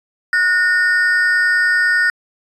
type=ring-modulated tone; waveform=triangle; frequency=1644 Hz; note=G#6; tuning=18 cents flat; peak=-7 dBFS; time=0.33-2.1 s; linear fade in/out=2 ms; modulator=185 Hz; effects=resampled to 24000 Hz